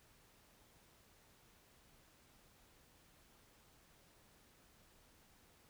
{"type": "silence", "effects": ["pink hiss -68 dBFS RMS until 5.69 s"]}